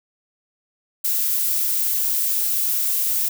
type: noise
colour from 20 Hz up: violet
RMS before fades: -21 dBFS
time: 1.04-3.29 s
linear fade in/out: 10 ms
effects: none